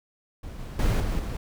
brown noise with level steps, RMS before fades -38 / -36 / -22 / -27 / -31 dBFS, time 0.43-1.37 s, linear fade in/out 5 ms, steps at 0.59 / 0.79 / 1 / 1.19 s, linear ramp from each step 2 ms, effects none

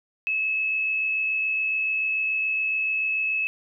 sine tone with amplitude modulation, 2592 Hz, E7, 30 cents flat, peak -21 dBFS, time 0.27-3.47 s, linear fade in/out 0 ms, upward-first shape sine, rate 67 Hz, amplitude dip 25%, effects none

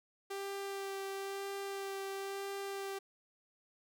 sawtooth tone with vibrato, 393.1 Hz, G4, 5 cents sharp, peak -35 dBFS, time 0.3-2.99 s, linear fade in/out 10 ms, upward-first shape sine, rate 1 Hz, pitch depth 12 cents each way, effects none

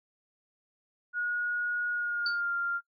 sine tone with pitch glide, 1447 to 1393.7 Hz, F#6 to F6, -39 to -4 cents, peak -28 dBFS, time 1.13-2.81 s, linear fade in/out 50 ms, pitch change -65 cents, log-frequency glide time 1.91-2.53 s
sine tone with exponential decay, 4557 Hz, C#8, 47 cents sharp, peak -27 dBFS, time 2.26-2.41 s, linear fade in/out 2 ms, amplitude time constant 32 ms
effects noise-tail reverb RT60 0.1 s tail -21 dB re dry

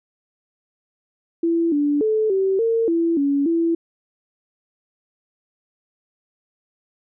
sine tone with pitch steps, 334.6 / 290.8 / 434.5 / 384.5 / 456 / 334.2 / 281.7 / 333.3 Hz, E4 / D4 / A4 / G4 / A#4 / E4 / C#4 / E4, +26 / -17 / -22 / -33 / -38 / +24 / +28 / +19 cents, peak -16 dBFS, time 1.43-3.75 s, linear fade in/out 5 ms, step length 290 ms, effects none

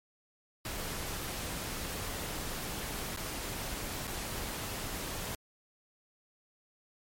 pink noise with dropouts, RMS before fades -38 dBFS, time 0.65-5.35 s, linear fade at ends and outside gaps 2 ms, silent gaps 3.164-3.172 / 4.072-4.076 s, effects MP3 64 kbps

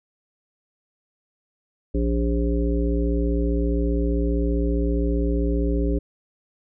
harmonic tone with a mistuned harmonic, 57.6 Hz, A#1, 20 cents flat, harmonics 1 / 3 / 5 / 7 / 9, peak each -21 / -29 / -26 / -28 / -33 dBFS, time 1.94-5.99 s, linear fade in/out 10 ms, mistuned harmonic 9, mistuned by +42 cents, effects none

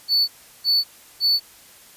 triangle tone bursts, 4470 Hz, C#8, 14 cents sharp, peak -14 dBFS, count 3, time 0.08-1.4 s, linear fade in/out 50 ms, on 200 ms, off 360 ms, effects white hiss -48 dBFS RMS until 1.96 s + resampled to 32000 Hz

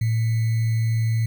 sine tone with sample-and-hold, 112.9 Hz, A2, 45 cents sharp, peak -18 dBFS, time 0.01-1.26 s, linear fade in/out 5 ms, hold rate 2100 Hz, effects none

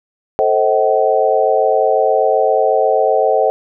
sine chord, A diminished seventh, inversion none, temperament just, 440 / 528 / 633.6 / 760.3 Hz, A4 / C5 / Eb5 / Gb5, 0 / +16 / +31 / +47 cents, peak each -16 dBFS, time 0.39-3.5 s, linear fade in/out 0 ms, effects none

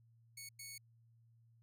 10% pulse tone bursts at uneven times, 2217 Hz, C#7, in tune, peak -39 dBFS, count 2, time 0.37-0.49 / 0.59-0.78 s, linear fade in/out 5 ms, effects added 115 Hz sine -65 dBFS peak until 1.62 s

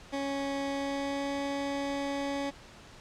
20% pulse tone with pitch glide, 277.2 to 279.8 Hz, C#4 to C#4, 0 to +16 cents, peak -26 dBFS, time 0.12-2.51 s, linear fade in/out 20 ms, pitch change +16 cents, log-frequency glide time 0.67-1.34 s, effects pink hiss -51 dBFS RMS until 3 s + low-pass 6000 Hz 12 dB/octave

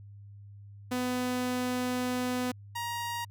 sawtooth tone pair in turn, 250 / 943.9 Hz, B3 / A#5, +21 / +21 cents, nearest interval octave + major seventh, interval 2300 cents, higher second, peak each -25 / -29 dBFS, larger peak first, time 0.91-2.52 / 2.75-3.25 s, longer first, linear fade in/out 10 ms, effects added 101 Hz sine -46 dBFS peak until 3.3 s

